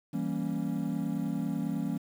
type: chord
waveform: triangle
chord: E diminished seventh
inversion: none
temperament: equal with one note detuned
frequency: 164.81 / 194.76 / 233.1 / 277.2 Hz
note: E3 / G3 / Bb3 / Db4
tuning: 0 / -11 / 0 / 0 cents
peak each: -33 dBFS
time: 0.13-1.98 s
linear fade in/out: 10 ms
effects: 9-bit